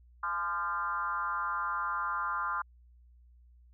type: tone with frequency modulation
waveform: sine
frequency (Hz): 1210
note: D#6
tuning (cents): -49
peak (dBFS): -30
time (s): 0.23-2.62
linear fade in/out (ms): 5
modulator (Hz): 180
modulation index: 1.4
effects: added 60 Hz sine -56 dBFS peak until 3.73 s